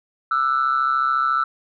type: tone with amplitude modulation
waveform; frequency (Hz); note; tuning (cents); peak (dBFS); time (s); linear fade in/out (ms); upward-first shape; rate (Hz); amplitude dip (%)
sine; 1329; E6; +14; -12; 0.31-1.44; 5; sine; 134; 85
effects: tanh soft clip ceiling -11 dBFS